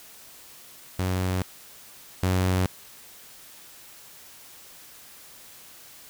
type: tone pair in turn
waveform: sawtooth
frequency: 92.5 / 92.5 Hz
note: F#2 / F#2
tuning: 0 / 0 cents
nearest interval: unison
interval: 0 cents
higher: neither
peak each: -20 / -17 dBFS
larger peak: second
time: 0.99-1.42 / 2.23-2.66 s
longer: neither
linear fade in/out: 0 ms
effects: white hiss -48 dBFS RMS until 6.09 s